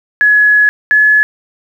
sine tone pair in turn, 1691 / 1706.7 Hz, G#6 / G#6, +31 / +47 cents, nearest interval unison, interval 16 cents, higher second, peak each -5 dBFS, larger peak neither, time 0.21-0.69 / 0.91-1.23 s, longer first, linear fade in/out 0 ms, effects 7-bit

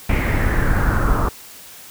brown noise with low-pass filter sweep, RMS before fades -17 dBFS, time 0.09-1.29 s, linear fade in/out 5 ms, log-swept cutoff 2300 to 1200 Hz, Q 4.7, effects white hiss -40 dBFS RMS until 1.9 s

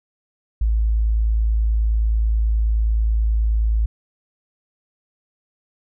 sine tone, 54.7 Hz, A1, 9 cents flat, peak -15 dBFS, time 0.61-3.86 s, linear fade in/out 5 ms, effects none

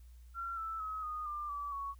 sine tone with pitch steps, 1367 / 1321.2 / 1276.9 / 1234.1 / 1192.8 / 1152.8 / 1114.2 Hz, F6 / E6 / D#6 / D#6 / D6 / D6 / C#6, -37 / +4 / +44 / -15 / +27 / -33 / +9 cents, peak -37 dBFS, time 0.34-1.95 s, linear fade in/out 50 ms, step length 230 ms, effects added 60 Hz sine -52 dBFS peak until 1.99 s + white hiss -72 dBFS RMS until 1.99 s

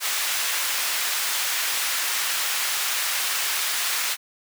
pink high-pass noise, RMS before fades -25 dBFS, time 0-4.17 s, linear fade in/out 50 ms, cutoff 1500 Hz, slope 12 dB/octave, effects none

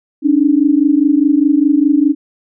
sine tone pair together, 279 / 303.9 Hz, C#4 / D#4, +11 / -41 cents, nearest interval minor second, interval 148 cents, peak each -11 dBFS, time 0.22-2.15 s, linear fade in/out 50 ms, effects none

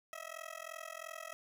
15% pulse tone with amplitude modulation, 645 Hz, E5, 38 cents flat, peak -34 dBFS, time 0.13-1.33 s, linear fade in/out 0 ms, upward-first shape sine, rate 42.9 Hz, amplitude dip 100%, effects none

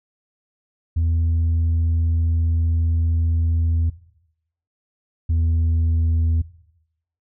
sine tone pair in turn, 82.41 / 81.84 Hz, E2 / E2, 0 / -12 cents, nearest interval unison, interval 12 cents, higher first, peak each -14 / -13 dBFS, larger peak second, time 0.96-3.9 / 5.29-6.42 s, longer first, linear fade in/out 10 ms, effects noise-tail reverb RT60 0.8 s tail -19 dB re dry + tanh soft clip ceiling -15 dBFS

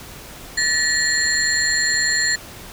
sine tone cluster, 1758 / 1908 / 4232 / 7210 Hz, A6 / A#6 / C8 / A8, -2 / +40 / +19 / +41 cents, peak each -22 dBFS, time 0.57-2.36 s, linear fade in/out 10 ms, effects pink hiss -38 dBFS RMS until 2.72 s

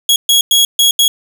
sawtooth tone bursts at uneven times, 3322 Hz, G#7, in tune, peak -4 dBFS, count 5, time 0.09-0.16 / 0.29-0.41 / 0.51-0.65 / 0.79-0.91 / 0.99-1.08 s, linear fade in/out 2 ms, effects none

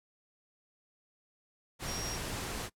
sine tone in noise, 5610 Hz, F8, 7 cents sharp, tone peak -40 dBFS, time 1.85-2.19 s, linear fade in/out 50 ms, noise pink, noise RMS -38 dBFS, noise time 1.79-2.7 s, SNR -5 dB, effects noise-tail reverb RT60 0.1 s tail -22 dB re dry + low-pass 12000 Hz 12 dB/octave

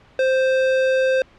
square tone, 523.3 Hz, C5, in tune, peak -16 dBFS, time 0.19-1.22 s, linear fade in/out 2 ms, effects pink hiss -51 dBFS RMS until 1.38 s + low-pass 3000 Hz 12 dB/octave

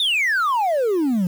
sine exponential sweep, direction down, 3729 to 171.2 Hz, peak -14 dBFS, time 0-1.27 s, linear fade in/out 2 ms, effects tanh soft clip ceiling -16 dBFS + 7-bit

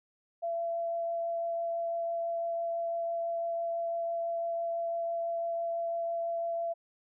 sine tone with vibrato, 675 Hz, E5, 41 cents sharp, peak -30 dBFS, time 0.42-6.74 s, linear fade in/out 20 ms, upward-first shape triangle, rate 6 Hz, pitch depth 8 cents each way, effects none

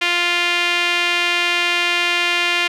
sawtooth tone with band-pass filter, 349.2 Hz, F4, in tune, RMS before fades -18 dBFS, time 0.01-2.68 s, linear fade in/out 10 ms, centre 2600 Hz, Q 2.4, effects none

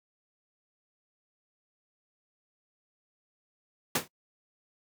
pink noise with exponential decay, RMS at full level -21 dBFS, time 3.95-4.08 s, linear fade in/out 5 ms, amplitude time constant 28 ms, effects noise-tail reverb RT60 0.1 s tail -23 dB re dry + high-pass 150 Hz 12 dB/octave

